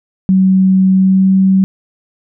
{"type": "tone with pitch glide", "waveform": "sine", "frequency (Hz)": [189, 190.87], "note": ["F#3", "G3"], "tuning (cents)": [37, -46], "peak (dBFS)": -6, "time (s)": [0.29, 1.64], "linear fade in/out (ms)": 0, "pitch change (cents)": 17, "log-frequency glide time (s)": [0.93, 1.33], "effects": []}